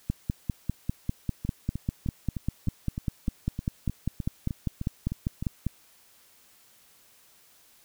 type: two click trains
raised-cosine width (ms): 5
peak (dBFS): -19 / -14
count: 14 / 29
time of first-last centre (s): 1.45-5.426 / 0.1-5.667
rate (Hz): 3.27 / 5.03
effects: white hiss -59 dBFS RMS until 7.84 s